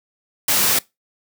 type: high-pass noise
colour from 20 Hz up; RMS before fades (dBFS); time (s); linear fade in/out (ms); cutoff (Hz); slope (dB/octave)
white; -17; 0.48-0.79; 5; 100; 24
effects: noise-tail reverb RT60 0.2 s tail -22 dB re dry